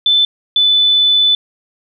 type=tone pair in turn; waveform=sine; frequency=3520 / 3498 Hz; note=A7 / A7; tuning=0 / -11 cents; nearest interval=unison; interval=11 cents; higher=first; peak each=-8 dBFS; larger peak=neither; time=0.06-0.25 / 0.56-1.35 s; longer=second; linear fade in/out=2 ms; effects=none